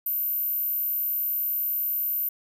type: tone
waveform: sine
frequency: 13570 Hz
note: G#9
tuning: 36 cents sharp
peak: -24 dBFS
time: 0.06-2.29 s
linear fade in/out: 5 ms
effects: none